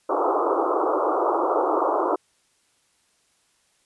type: band-pass noise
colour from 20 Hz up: pink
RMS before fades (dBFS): -22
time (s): 0.09-2.16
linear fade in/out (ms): 10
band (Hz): 310 to 1300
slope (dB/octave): 96
effects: white hiss -65 dBFS RMS until 3.85 s + resampled to 24000 Hz